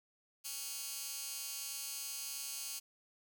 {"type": "tone with high-pass filter", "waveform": "15% pulse", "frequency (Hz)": 276.9, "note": "C#4", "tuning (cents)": -2, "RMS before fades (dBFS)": -43, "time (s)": [0.44, 2.8], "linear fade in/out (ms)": 20, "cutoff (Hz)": 5800, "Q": 0.79, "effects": []}